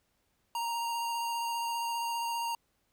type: tone with vibrato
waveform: square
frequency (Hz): 932.3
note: A#5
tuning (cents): 0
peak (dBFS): -32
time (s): 0.55-2.55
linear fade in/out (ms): 2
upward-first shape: square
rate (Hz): 15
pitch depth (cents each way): 10
effects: pink hiss -75 dBFS RMS until 2.92 s